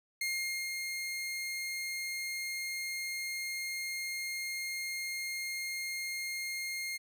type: tone with ADSR envelope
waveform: sawtooth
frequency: 2129 Hz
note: C7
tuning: 30 cents sharp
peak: -28 dBFS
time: 0.21-6.98 s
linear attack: 4 ms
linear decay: 470 ms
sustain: -4 dB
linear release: 20 ms
effects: none